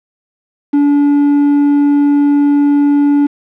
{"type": "tone with quantisation", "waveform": "triangle", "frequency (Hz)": 287.6, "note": "D4", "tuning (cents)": -36, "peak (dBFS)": -5, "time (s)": [0.73, 3.27], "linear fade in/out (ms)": 10, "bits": 5, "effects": ["low-pass 2000 Hz 12 dB/octave"]}